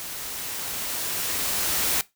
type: noise with level ramp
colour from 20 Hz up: white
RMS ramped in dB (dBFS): -35 to -23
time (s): 0-2.01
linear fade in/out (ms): 0
effects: noise-tail reverb RT60 0.2 s tail -19 dB re dry